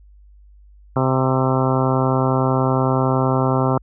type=harmonic tone with a mistuned harmonic; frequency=130.81 Hz; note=C3; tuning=in tune; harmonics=1 / 2 / 3 / 4 / 5 / 6 / 7 / 8 / 9 / 10; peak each=-19 / -22 / -24 / -25 / -26 / -27 / -27 / -28 / -29 / -29 dBFS; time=0.96-3.78 s; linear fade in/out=2 ms; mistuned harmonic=10; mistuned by=+25 cents; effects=added 50 Hz sine -44 dBFS peak until 3.82 s